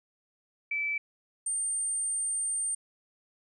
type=tone pair in turn; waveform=sine; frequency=2314 / 8787 Hz; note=D7 / C#9; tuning=-26 / -16 cents; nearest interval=octave + major seventh; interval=2310 cents; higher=second; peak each=-28 dBFS; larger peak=neither; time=0.71-0.98 / 1.46-2.75 s; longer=second; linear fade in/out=5 ms; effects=none